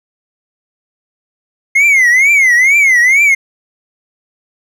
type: tone with vibrato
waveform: triangle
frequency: 2112 Hz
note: C7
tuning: 16 cents sharp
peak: -4 dBFS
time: 1.75-3.35 s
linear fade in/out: 10 ms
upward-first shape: triangle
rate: 2.2 Hz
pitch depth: 210 cents each way
effects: none